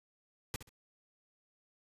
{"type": "noise with echo", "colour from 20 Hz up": "pink", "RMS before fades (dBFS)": -37, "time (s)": [0.54, 0.56], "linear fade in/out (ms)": 0, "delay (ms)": 66, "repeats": 2, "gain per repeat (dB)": -12, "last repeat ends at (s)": 0.692, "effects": ["resampled to 32000 Hz"]}